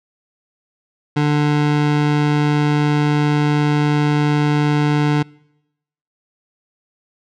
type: tone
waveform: 25% pulse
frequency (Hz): 148.1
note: D3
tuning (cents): +15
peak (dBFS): -10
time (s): 1.16-5.23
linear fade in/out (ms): 10
effects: noise-tail reverb RT60 0.9 s tail -26 dB re dry + low-pass 4000 Hz 12 dB/octave